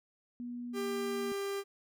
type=tone with pitch glide; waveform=sine; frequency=242.4 to 237 Hz; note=B3 to A#3; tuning=-32 to +29 cents; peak=-38 dBFS; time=0.4-1.32 s; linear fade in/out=0 ms; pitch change=-39 cents; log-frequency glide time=0.7-0.83 s
type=tone; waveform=45% pulse; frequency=397.1 Hz; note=G4; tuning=22 cents sharp; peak=-34 dBFS; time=0.73-1.64 s; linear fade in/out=50 ms
effects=none